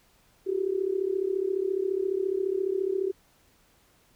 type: tone with amplitude modulation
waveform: sine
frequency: 382.9 Hz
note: G4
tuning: 41 cents flat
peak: -21 dBFS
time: 0.46-3.12 s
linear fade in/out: 20 ms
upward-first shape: sine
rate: 34.5 Hz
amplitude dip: 85%
effects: pink hiss -63 dBFS RMS until 4.15 s